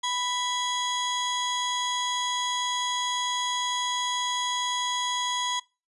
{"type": "tone pair together", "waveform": "35% pulse", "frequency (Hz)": [987.8, 3323], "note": ["B5", "G#7"], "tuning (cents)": [0, 0], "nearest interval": "octave + major sixth", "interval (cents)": 2100, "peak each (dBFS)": -27, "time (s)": [0.03, 5.6], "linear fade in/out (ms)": 10, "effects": ["noise-tail reverb RT60 0.3 s tail -23 dB re dry", "resampled to 24000 Hz"]}